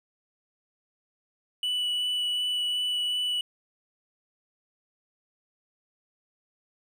triangle tone with vibrato, 2960 Hz, F#7, in tune, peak -24 dBFS, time 1.63-3.41 s, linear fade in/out 2 ms, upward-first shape sine, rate 2.7 Hz, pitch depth 8 cents each way, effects none

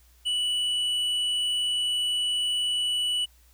sine tone with hard clipping, 2957 Hz, F#7, 2 cents flat, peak -25 dBFS, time 0.25-3.26 s, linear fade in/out 20 ms, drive 5 dB, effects added 60 Hz sine -56 dBFS peak until 3.53 s + white hiss -62 dBFS RMS until 3.53 s

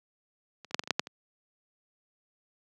clicks, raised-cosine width 0.2 ms, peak -29 / -30 / -8 / -11 / -29 / -22 / -7 / -7 / -23 dBFS, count 9, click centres 0.647 / 0.71 / 0.745 / 0.794 / 0.837 / 0.875 / 0.907 / 0.995 / 1.071 s, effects high-pass 150 Hz 12 dB/octave

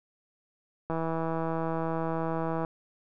click train, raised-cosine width 1 ms, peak -18 dBFS, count 286, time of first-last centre 0.9-2.648 s, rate 163 Hz, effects none

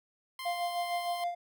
15% pulse tone, 1046.5 Hz, C6, in tune, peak -32 dBFS, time 0.39-1.24 s, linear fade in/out 2 ms
triangle tone with tremolo, 698.5 Hz, F5, in tune, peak -27 dBFS, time 0.45-1.35 s, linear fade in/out 10 ms, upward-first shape sine, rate 6.5 Hz, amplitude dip 60%
effects none

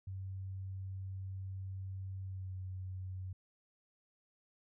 sine tone with pitch glide, 95.4 to 93.33 Hz, G2 to F#2, -47 to +15 cents, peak -40 dBFS, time 0.07-3.33 s, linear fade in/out 5 ms, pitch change -38 cents, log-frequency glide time 2.23-2.55 s, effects none

